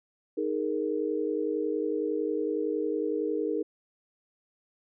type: chord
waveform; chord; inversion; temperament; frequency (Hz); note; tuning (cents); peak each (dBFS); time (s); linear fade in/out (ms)
sine; D# suspended fourth; none; equal; 311.1 / 415.3 / 466.2; D#4 / G#4 / A#4; 0 / 0 / 0; -31 / -31 / -31; 0.37-3.63; 10
effects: none